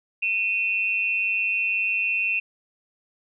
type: tone pair together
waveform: sine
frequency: 2501 / 2703 Hz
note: D#7 / E7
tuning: +8 / +43 cents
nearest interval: minor second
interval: 135 cents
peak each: -24 dBFS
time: 0.22-2.4 s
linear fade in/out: 10 ms
effects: none